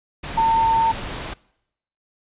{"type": "tone in noise", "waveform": "sine", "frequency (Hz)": 904, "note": "A5", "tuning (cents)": 47, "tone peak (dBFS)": -14, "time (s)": [0.37, 0.92], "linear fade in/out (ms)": 10, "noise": "pink", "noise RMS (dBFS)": -30, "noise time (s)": [0.23, 1.34], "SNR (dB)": 13, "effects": ["noise-tail reverb RT60 0.8 s tail -23 dB re dry", "resampled to 8000 Hz"]}